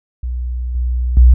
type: tone with level steps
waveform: sine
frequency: 61.4 Hz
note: B1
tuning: 9 cents flat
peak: -18 / -14 / -3 dBFS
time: 0.23-1.34 s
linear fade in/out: 5 ms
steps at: 0.75 / 1.17 s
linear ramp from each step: 2 ms
effects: none